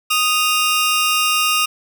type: tone pair together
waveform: sawtooth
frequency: 1243 / 2785 Hz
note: D#6 / F7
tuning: -2 / -5 cents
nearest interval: octave + major second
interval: 1397 cents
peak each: -14 dBFS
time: 0.1-1.66 s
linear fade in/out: 10 ms
effects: none